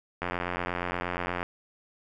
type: click train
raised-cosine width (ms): 0.5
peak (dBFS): -15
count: 108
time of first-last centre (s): 0.22-1.429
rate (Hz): 88.5
effects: none